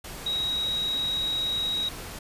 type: tone in noise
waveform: sine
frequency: 3816 Hz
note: A#7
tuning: 40 cents sharp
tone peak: -25 dBFS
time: 0.26-1.89 s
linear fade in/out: 5 ms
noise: pink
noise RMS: -39 dBFS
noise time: 0.04-2.19 s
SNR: +11 dB
effects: resampled to 32000 Hz